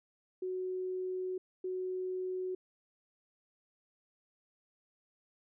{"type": "tone bursts at uneven times", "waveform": "sine", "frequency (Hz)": 370, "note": "F#4", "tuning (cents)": 0, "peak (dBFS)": -34, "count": 2, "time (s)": [[0.42, 1.38], [1.64, 2.55]], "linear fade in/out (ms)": 5, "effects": []}